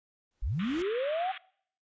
pink noise with exponential growth, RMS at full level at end -43 dBFS, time 0.31-0.82 s, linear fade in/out 1 ms, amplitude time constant 110 ms
sine linear sweep, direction up, 31.29 to 779 Hz, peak -28 dBFS, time 0.42-1.32 s, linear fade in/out 10 ms
pink band-pass noise, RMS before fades -43 dBFS, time 0.59-1.38 s, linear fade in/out 5 ms, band 1100 to 3600 Hz, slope 96 dB/octave
effects noise-tail reverb RT60 0.6 s tail -22 dB re dry + resampled to 16000 Hz

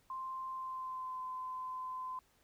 sine tone with pitch glide, 1046.5 to 1025.6 Hz, C6 to C6, 0 to -35 cents, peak -39 dBFS, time 0.1-2.19 s, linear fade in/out 2 ms, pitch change -35 cents, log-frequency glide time 0.5-1.21 s, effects pink hiss -71 dBFS RMS until 2.43 s

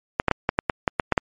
clicks, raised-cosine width 0.5 ms, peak -3 dBFS, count 10, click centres 0.199 / 0.283 / 0.313 / 0.491 / 0.589 / 0.698 / 0.878 / 0.998 / 1.123 / 1.178 s, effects MP3 48 kbps

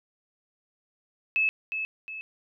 sine tone with echo, 2600 Hz, E7, 24 cents flat, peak -21 dBFS, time 1.36-1.49 s, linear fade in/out 0 ms, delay 360 ms, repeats 2, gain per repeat -7 dB, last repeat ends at 2.21 s, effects none

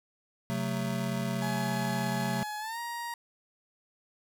square chord, F# diminished, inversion second, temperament just, 133.2 / 185 / 222 Hz, C3 / F#3 / A3, +31 / 0 / +16 cents, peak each -35 / -35 / -35 dBFS, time 0.5-2.43 s, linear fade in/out 0 ms
30% pulse tone with pitch glide, 845 to 943 Hz, G#5 to A#5, +30 to +20 cents, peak -32 dBFS, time 1.42-3.14 s, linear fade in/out 2 ms, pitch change +190 cents, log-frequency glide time 2.59-2.79 s
effects none

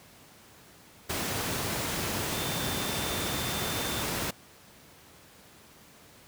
sine tone in noise, 3567 Hz, A7, 23 cents sharp, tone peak -39 dBFS, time 2.33-4.03 s, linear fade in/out 10 ms, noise pink, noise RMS -31 dBFS, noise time 1.09-4.31 s, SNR -11 dB, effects pink hiss -54 dBFS RMS until 6.27 s + high-pass 80 Hz 12 dB/octave

